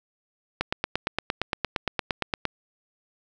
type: click train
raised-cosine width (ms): 0.3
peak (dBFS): -8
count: 17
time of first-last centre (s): 0.61-2.453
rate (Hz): 8.68
effects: none